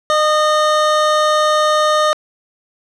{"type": "tone pair together", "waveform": "square", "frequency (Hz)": [610, 1230.6], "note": ["D#5", "D#6"], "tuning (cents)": [-34, -19], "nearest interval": "octave", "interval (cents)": 1215, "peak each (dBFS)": -15, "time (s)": [0.1, 2.13], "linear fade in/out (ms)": 0, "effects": ["low-pass 6000 Hz 12 dB/octave"]}